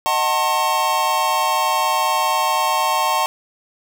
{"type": "chord", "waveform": "square", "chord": "D# diminished seventh", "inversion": "none", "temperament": "just", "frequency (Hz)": [622.3, 746.7, 896, 1075.3], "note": ["D#5", "F#5", "A5", "C6"], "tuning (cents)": [0, 16, 31, 47], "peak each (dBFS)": [-27, -24, -21, -21], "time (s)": [0.06, 3.26], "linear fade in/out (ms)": 0, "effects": []}